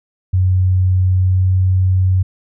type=tone with pitch glide; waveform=sine; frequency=92.5 to 93.14 Hz; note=F#2 to F#2; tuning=0 to +12 cents; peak=-10 dBFS; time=0.33-2.23 s; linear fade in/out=10 ms; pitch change=+12 cents; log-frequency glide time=1.13-1.49 s; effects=none